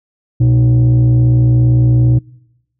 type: tone with frequency modulation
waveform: sine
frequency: 122.3 Hz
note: B2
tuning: 16 cents flat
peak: -5 dBFS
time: 0.4-2.19 s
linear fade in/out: 10 ms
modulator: 187 Hz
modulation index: 0.41
effects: noise-tail reverb RT60 1.0 s tail -26 dB re dry + tanh soft clip ceiling -5 dBFS